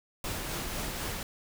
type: noise with tremolo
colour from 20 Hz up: pink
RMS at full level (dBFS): -34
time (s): 0.24-1.23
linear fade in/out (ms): 2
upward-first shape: triangle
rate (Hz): 4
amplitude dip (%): 30
effects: none